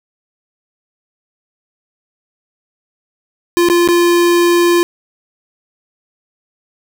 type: tone with dropouts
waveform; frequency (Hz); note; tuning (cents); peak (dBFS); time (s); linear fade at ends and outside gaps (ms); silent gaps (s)
square; 346.6; F4; -13; -9; 3.57-4.83; 0; 3.687-3.699 / 3.876-3.887
effects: none